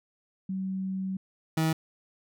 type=tone pair in turn; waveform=sine / 30% pulse; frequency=190 / 159.77 Hz; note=F#3 / D#3; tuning=+46 / +46 cents; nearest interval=minor third; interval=300 cents; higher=first; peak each=-29 / -21 dBFS; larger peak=second; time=0.49-1.17 / 1.57-1.73 s; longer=first; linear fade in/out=5 ms; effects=none